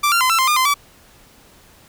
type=tone with pitch steps; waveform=sawtooth; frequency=1174 / 1381 / 1026 / 1336 / 1046 / 1210 / 1035 / 1149 Hz; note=D6 / F6 / C6 / E6 / C6 / D#6 / C6 / D6; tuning=-1 / -20 / -34 / +23 / -1 / -49 / -19 / -38 cents; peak=-10 dBFS; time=0.03-0.742 s; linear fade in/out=10 ms; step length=89 ms; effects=pink hiss -49 dBFS RMS until 1.88 s